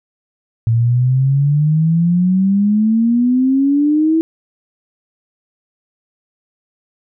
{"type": "exponential sweep", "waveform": "sine", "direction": "up", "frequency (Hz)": [112.7, 327.4], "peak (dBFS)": -10, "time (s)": [0.67, 4.21], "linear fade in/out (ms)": 0, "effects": []}